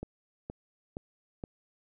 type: click train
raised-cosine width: 2 ms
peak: -24 dBFS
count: 4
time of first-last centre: 0.03-1.438 s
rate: 2.13 Hz
effects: none